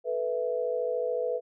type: chord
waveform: sine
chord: A suspended second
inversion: none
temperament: equal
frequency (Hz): 440 / 493.9 / 659.3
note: A4 / B4 / E5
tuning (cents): 0 / 0 / 0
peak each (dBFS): -34 / -28 / -34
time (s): 0.04-1.41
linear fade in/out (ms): 50
effects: none